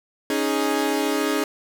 sawtooth chord, C# suspended second, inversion none, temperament equal, 277.2 / 311.1 / 415.3 Hz, C#4 / D#4 / G#4, 0 / 0 / 0 cents, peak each -21 dBFS, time 0.3-1.44 s, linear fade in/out 2 ms, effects none

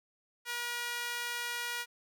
sawtooth tone with high-pass filter, 479.2 Hz, A#4, 48 cents sharp, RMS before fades -37 dBFS, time 0.45-1.86 s, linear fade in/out 50 ms, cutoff 1600 Hz, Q 1.2, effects none

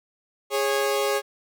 sawtooth tone pair together, 412 / 550 Hz, G#4 / C#5, -14 / -14 cents, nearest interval perfect fourth, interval 500 cents, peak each -20 / -21 dBFS, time 0.5-1.22 s, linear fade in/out 50 ms, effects none

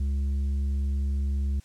sine tone with tanh clipping, 69.3 Hz, C#2, in tune, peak -25 dBFS, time 0-1.6 s, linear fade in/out 5 ms, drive 6 dB, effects white hiss -59 dBFS RMS until 1.64 s + low-pass 9000 Hz 12 dB/octave

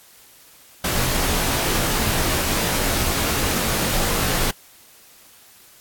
pink noise with comb filter, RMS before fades -21 dBFS, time 0.84-4.51 s, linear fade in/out 5 ms, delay 20 ms, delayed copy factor -0.9, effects white hiss -49 dBFS RMS until 5.8 s + AAC 64 kbps

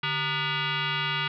sine tone with frequency modulation, 683 Hz, F5, 39 cents flat, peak -25 dBFS, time 0.03-1.28 s, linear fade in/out 5 ms, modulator 536 Hz, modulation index 5.5, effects none

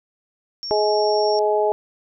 sine tone, 5500 Hz, F8, 27 cents flat, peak -27 dBFS, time 0.63-1.39 s, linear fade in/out 0 ms
harmonic tone, 210.7 Hz, G#3, 25 cents sharp, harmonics 2 / 3 / 4, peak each -19 / -21 / -22 dBFS, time 0.71-1.72 s, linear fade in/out 0 ms
effects none

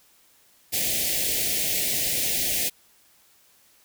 white band-stop noise, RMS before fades -25 dBFS, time 0.72-2.7 s, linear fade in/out 20 ms, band 720 to 1900 Hz, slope 48 dB/octave, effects white hiss -59 dBFS RMS until 3.84 s

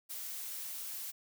blue noise, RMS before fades -42 dBFS, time 0.09-1.12 s, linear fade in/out 20 ms, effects none

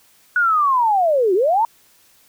sine linear two-way sweep, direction down then up, 1480 to 349.2 to 951 Hz, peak -13 dBFS, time 0.36-1.65 s, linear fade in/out 2 ms, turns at 1.34 s, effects white hiss -54 dBFS RMS until 2.28 s

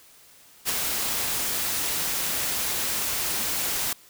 white noise with ADSR envelope, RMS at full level -23 dBFS, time 0.65-3.93 s, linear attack 42 ms, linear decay 9 ms, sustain -4 dB, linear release 4 ms, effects white hiss -53 dBFS RMS until 4.09 s

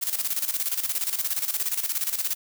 blue noise with tremolo, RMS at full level -25 dBFS, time 0.01-2.35 s, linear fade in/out 20 ms, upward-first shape square, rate 17 Hz, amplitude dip 70%, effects none

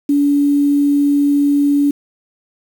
sine tone with quantisation, 286.2 Hz, D4, 45 cents flat, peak -10 dBFS, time 0.09-1.91 s, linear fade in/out 5 ms, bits 6, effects none

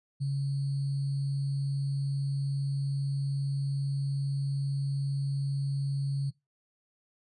sine tone with sample-and-hold, 138.8 Hz, C#3, 3 cents sharp, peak -27 dBFS, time 0.2-6.31 s, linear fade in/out 20 ms, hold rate 4410 Hz, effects noise-tail reverb RT60 0.2 s tail -21 dB re dry + resampled to 24000 Hz

